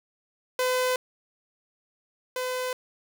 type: tone pair in turn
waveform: sawtooth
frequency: 507 / 507 Hz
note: B4 / B4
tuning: +45 / +45 cents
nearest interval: unison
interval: 0 cents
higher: neither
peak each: -19 / -24 dBFS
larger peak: first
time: 0.59-0.96 / 2.36-2.73 s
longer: neither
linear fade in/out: 2 ms
effects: none